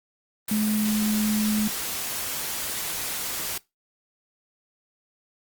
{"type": "tone in noise", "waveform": "sine", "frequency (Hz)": 213.3, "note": "G#3", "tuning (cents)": 46, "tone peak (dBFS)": -21, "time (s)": [0.51, 1.68], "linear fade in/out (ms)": 5, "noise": "white", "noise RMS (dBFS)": -30, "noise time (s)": [0.48, 3.58], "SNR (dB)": 6, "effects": ["noise-tail reverb RT60 0.2 s tail -21 dB re dry", "Opus 32 kbps"]}